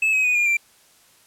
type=tone with pitch steps; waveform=triangle; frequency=2605 / 2541 / 2479 / 2418 / 2359 Hz; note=E7 / D#7 / D#7 / D7 / D7; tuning=-21 / +36 / -7 / +50 / +7 cents; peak=-15 dBFS; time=0.02-0.57 s; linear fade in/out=5 ms; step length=110 ms; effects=white hiss -55 dBFS RMS until 1.26 s + low-pass 12000 Hz 12 dB/octave